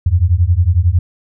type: beating tone pair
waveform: sine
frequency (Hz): 82.41 / 93.41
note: E2 / F#2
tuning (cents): 0 / +17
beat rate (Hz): 11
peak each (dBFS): -12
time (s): 0.06-0.99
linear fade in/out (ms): 5
effects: none